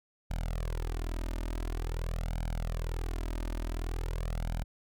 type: tone with flanger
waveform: sawtooth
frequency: 41.09 Hz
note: E1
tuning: 5 cents flat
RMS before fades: -34 dBFS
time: 0.3-4.64 s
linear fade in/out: 10 ms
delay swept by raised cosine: 1.3 to 3.3 ms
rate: 0.47 Hz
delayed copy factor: +0.95
effects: none